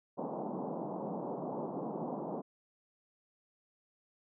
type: band-pass noise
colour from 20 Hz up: pink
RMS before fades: -39 dBFS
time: 0.17-2.42 s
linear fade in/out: 20 ms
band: 160 to 970 Hz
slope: 48 dB/octave
effects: none